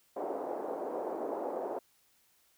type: band-pass noise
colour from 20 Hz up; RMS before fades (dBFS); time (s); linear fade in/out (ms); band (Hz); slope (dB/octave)
white; -37; 0.16-1.79; 5; 330 to 710; 24
effects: white hiss -69 dBFS RMS until 2.57 s